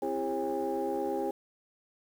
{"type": "tone cluster", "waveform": "sine", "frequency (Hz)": [262.4, 333.6, 402.8, 539, 809], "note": ["C4", "E4", "G4", "C#5", "G#5"], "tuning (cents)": [5, 21, 47, -49, -46], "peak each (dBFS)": [-38, -35, -33, -35, -35], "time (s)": [0.02, 1.31], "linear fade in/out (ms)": 5, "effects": ["tanh soft clip ceiling -22 dBFS", "9-bit"]}